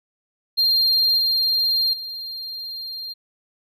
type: tone with level steps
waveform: triangle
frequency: 4194 Hz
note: C8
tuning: 3 cents sharp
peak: -14 / -16 / -28 dBFS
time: 0.57-3.14 s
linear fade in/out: 20 ms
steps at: 1.18 / 1.93 s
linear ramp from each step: 5 ms
effects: none

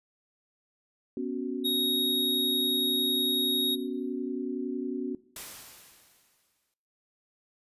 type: chord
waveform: sine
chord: B suspended second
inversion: none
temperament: just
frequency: 246.9 / 277.8 / 370.4 Hz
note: B3 / C#4 / F#4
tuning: 0 / +4 / +2 cents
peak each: -34 dBFS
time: 1.17-5.15 s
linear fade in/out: 2 ms
type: tone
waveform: square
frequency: 3763 Hz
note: A#7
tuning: 16 cents sharp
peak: -26 dBFS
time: 1.64-3.76 s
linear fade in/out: 20 ms
type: noise with exponential decay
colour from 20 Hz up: white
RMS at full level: -39 dBFS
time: 5.36-6.74 s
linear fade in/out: 2 ms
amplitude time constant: 300 ms
effects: noise-tail reverb RT60 0.7 s tail -19 dB re dry + resampled to 32000 Hz

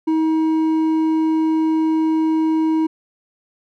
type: tone with hard clipping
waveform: sine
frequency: 317.9 Hz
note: D#4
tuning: 37 cents sharp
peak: -16 dBFS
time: 0.07-2.87 s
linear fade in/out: 10 ms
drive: 5 dB
effects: none

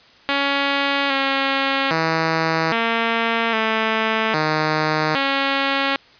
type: tone with pitch steps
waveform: 5% pulse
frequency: 279.5 / 272.3 / 161.9 / 229.2 / 220.9 / 154.9 / 274.6 Hz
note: C#4 / C#4 / E3 / A#3 / A3 / D#3 / C#4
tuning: +14 / -31 / -31 / -29 / +7 / -7 / -16 cents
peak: -6 dBFS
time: 0.29-5.96 s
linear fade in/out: 0 ms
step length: 810 ms
effects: white hiss -49 dBFS RMS until 6.19 s + resampled to 11025 Hz

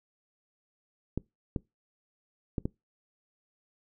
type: clicks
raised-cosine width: 3 ms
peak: -17 dBFS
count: 4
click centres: 1.176 / 1.562 / 2.582 / 2.655 s
effects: noise-tail reverb RT60 0.2 s tail -23 dB re dry

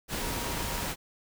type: tone in noise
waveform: sine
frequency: 948 Hz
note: A#5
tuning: 29 cents sharp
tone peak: -42 dBFS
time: 0.18-0.91 s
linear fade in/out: 50 ms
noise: pink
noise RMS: -33 dBFS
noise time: 0.08-0.96 s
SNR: -12 dB
effects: none

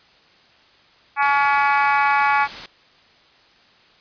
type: harmonic tone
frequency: 282.8 Hz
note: C#4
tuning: 35 cents sharp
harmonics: 3 / 4 / 5 / 6 / 7 / 8 / 9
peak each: -18 / -21 / -23 / -25 / -30 / -25 / -31 dBFS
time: 1.16-2.48 s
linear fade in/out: 50 ms
type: noise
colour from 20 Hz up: white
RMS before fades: -33 dBFS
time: 1.22-2.66 s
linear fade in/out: 2 ms
effects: white hiss -53 dBFS RMS until 4 s + resampled to 11025 Hz

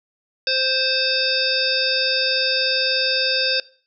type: harmonic tone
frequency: 523.3 Hz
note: C5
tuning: in tune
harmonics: 1 / 3 / 5 / 7 / 9 / 10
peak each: -26 / -26 / -25 / -25 / -23 / -24 dBFS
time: 0.47-3.6 s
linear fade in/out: 2 ms
effects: noise-tail reverb RT60 0.4 s tail -19 dB re dry

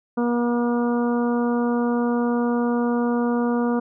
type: harmonic tone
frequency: 239.3 Hz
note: A#3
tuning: 46 cents sharp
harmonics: 1 / 2 / 3 / 4 / 5 / 6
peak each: -20 / -25 / -32 / -32 / -34 / -37 dBFS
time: 0.17-3.8 s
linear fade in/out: 10 ms
effects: none

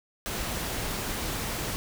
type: noise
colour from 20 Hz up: pink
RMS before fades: -32 dBFS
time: 0.26-1.76 s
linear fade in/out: 0 ms
effects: none

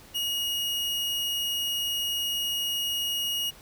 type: tone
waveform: 40% pulse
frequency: 2876 Hz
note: F#7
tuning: 50 cents flat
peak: -26 dBFS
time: 0.14-3.51 s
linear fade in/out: 20 ms
effects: pink hiss -51 dBFS RMS until 3.61 s

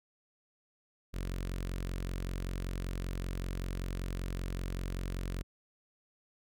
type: tone with notch filter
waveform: sawtooth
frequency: 45.2 Hz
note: F#1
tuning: 40 cents flat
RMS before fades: -37 dBFS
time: 1.13-5.43 s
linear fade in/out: 20 ms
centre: 820 Hz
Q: 1.6
effects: none

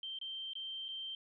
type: tone with dropouts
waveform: sine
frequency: 3136 Hz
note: G7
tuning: in tune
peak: -40 dBFS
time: 0.03-1.15 s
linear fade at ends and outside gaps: 2 ms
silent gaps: 0.188-0.213 / 0.534-0.553 / 0.883-0.887 s
effects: none

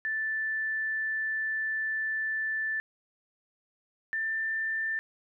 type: tone pair in turn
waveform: sine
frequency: 1760 / 1781.5 Hz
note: A6 / A6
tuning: 0 / +21 cents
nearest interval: unison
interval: 21 cents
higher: second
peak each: -28 dBFS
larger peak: neither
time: 0.05-2.8 / 4.13-4.99 s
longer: first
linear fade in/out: 0 ms
effects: none

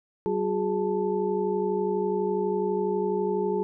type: tone cluster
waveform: sine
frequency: 190.3 / 364.4 / 416.5 / 879 Hz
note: F#3 / F#4 / G#4 / A5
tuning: +49 / -26 / +5 / -2 cents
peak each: -31 / -29 / -26 / -34 dBFS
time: 0.26-3.63 s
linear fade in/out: 0 ms
effects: none

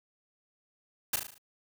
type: noise with echo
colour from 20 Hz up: white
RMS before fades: -28 dBFS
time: 1.13-1.16 s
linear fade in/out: 5 ms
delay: 37 ms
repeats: 6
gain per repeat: -5 dB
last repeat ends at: 1.382 s
effects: none

